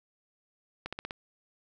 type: accelerating click train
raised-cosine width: 0.3 ms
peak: -20 dBFS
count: 5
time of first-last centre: 0.86-1.109 s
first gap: 66 ms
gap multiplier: 0.96
effects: 10-bit